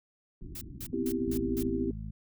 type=low-pass noise; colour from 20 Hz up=pink; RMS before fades=-44 dBFS; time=0.41-1.7 s; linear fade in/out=2 ms; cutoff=370 Hz; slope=96 dB/octave
type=noise bursts; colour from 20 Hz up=blue; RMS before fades=-41 dBFS; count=5; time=0.55-1.63 s; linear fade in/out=5 ms; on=64 ms; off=190 ms
type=chord; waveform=sine; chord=C major seventh; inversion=third; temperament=equal with one note detuned; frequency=246.9 / 260.4 / 329.6 / 392 Hz; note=B3 / C4 / E4 / G4; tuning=0 / -8 / 0 / 0 cents; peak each=-34 dBFS; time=0.93-1.91 s; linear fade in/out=5 ms
type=harmonic tone; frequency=53.4 Hz; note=G#1; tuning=49 cents sharp; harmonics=1 / 2 / 3 / 4; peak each=-39 / -42 / -44 / -45 dBFS; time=1.26-2.11 s; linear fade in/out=10 ms
effects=none